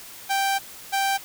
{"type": "tone pair in turn", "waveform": "sawtooth", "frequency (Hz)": [784, 784], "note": ["G5", "G5"], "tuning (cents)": [0, 0], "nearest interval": "unison", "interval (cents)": 0, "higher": "neither", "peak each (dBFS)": -17, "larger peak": "neither", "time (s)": [[0.29, 0.59], [0.92, 1.18]], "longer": "first", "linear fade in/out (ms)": 20, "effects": ["white hiss -42 dBFS RMS until 1.24 s"]}